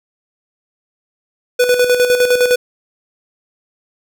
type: tone with tremolo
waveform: square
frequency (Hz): 493.9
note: B4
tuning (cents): 0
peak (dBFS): -9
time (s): 1.59-2.56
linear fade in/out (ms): 10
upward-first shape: square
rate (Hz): 9.8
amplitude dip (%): 55
effects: none